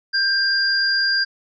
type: tone pair together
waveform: sine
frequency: 1584 / 4807 Hz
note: G6 / D8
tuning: +18 / +39 cents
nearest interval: octave + perfect fifth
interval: 1921 cents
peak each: -19 dBFS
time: 0.13-1.25 s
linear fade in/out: 20 ms
effects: none